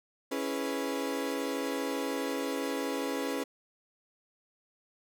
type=chord; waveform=35% pulse; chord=C# minor seventh; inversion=none; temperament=equal; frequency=277.2 / 329.6 / 415.3 / 493.9 Hz; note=C#4 / E4 / G#4 / B4; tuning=0 / 0 / 0 / 0 cents; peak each=-33 / -38 / -36 / -35 dBFS; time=0.31-3.44 s; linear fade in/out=10 ms; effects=none